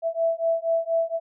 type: beating tone pair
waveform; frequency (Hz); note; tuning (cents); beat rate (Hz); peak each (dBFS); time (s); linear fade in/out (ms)
sine; 659.3 / 663.5; E5 / E5; 0 / +11; 4.2; -24; 0.02-1.2; 50
effects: none